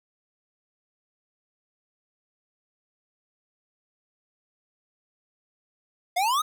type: exponential sweep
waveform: square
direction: up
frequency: 687 to 1291 Hz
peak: -22 dBFS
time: 6.16-6.42 s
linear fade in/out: 10 ms
effects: none